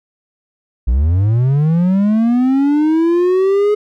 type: linear sweep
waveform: triangle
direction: up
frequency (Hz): 54.7 to 422.3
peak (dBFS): -8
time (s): 0.87-3.75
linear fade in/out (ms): 10
effects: none